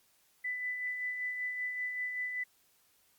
sine tone with tremolo, 1994 Hz, B6, 16 cents sharp, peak -32 dBFS, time 0.44-2.44 s, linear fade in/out 10 ms, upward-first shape sine, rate 5.2 Hz, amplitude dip 40%, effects white hiss -69 dBFS RMS until 3.18 s + Opus 48 kbps

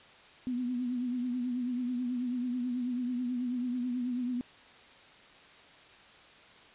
sine tone with vibrato, 247.4 Hz, B3, 3 cents sharp, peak -30 dBFS, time 0.47-4.41 s, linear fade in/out 0 ms, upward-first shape triangle, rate 9.2 Hz, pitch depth 63 cents each way, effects white hiss -55 dBFS RMS until 6.74 s + resampled to 8000 Hz

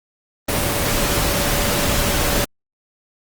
sine tone in noise, 575 Hz, D5, 37 cents flat, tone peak -27 dBFS, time 0.48-2.45 s, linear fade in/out 10 ms, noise pink, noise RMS -19 dBFS, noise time 0.48-2.45 s, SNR -11 dB, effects Opus 24 kbps

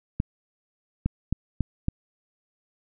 clicks, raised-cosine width 5 ms, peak -11 dBFS, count 5, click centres 0.201 / 1.06 / 1.326 / 1.607 / 1.884 s, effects none

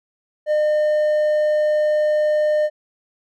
sine tone with hard clipping, 606 Hz, D#5, 46 cents flat, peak -16 dBFS, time 0.46-2.7 s, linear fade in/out 50 ms, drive 3 dB, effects none

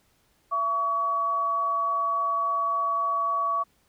sine tone pair together, 672.5 / 1131 Hz, E5 / C#6, +34 / +34 cents, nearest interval major sixth, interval 900 cents, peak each -34 / -23 dBFS, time 0.51-3.64 s, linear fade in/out 20 ms, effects pink hiss -66 dBFS RMS until 3.88 s

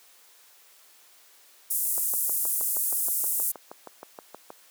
white band-pass noise, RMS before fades -27 dBFS, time 1.7-3.52 s, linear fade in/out 10 ms, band 8900 to 16000 Hz, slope 24 dB/octave
click train, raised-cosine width 1 ms, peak -23 dBFS, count 17, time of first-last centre 1.98-4.504 s, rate 6.34 Hz
effects white hiss -56 dBFS RMS until 4.7 s + high-pass 400 Hz 12 dB/octave

